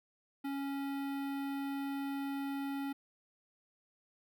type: tone with notch filter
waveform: square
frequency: 277.2 Hz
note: C#4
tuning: in tune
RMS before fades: -38 dBFS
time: 0.44-2.93 s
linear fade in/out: 10 ms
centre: 6700 Hz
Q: 0.52
effects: none